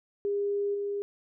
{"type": "tone with level steps", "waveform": "sine", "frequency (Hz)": 404.9, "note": "G#4", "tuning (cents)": -44, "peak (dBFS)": [-26, -29], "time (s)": [0.25, 1.02], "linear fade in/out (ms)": 0, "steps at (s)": 0.74, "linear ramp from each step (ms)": 10, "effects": []}